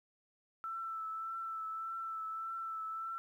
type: tone with vibrato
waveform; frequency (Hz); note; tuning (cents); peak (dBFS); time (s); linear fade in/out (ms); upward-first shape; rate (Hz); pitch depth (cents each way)
sine; 1326; E6; +10; -38; 0.64-3.18; 0; triangle; 1.7; 26
effects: 12-bit